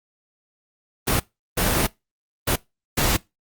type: noise bursts at uneven times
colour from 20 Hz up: pink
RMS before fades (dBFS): -20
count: 4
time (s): 1.07-1.2 / 1.57-1.87 / 2.47-2.56 / 2.97-3.17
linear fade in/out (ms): 10
effects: noise-tail reverb RT60 0.2 s tail -21 dB re dry + Opus 32 kbps